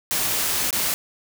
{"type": "noise with dropouts", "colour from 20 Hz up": "white", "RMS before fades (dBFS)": -23, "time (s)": [0.11, 0.94], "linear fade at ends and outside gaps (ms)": 0, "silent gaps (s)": [0.707, 0.728], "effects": []}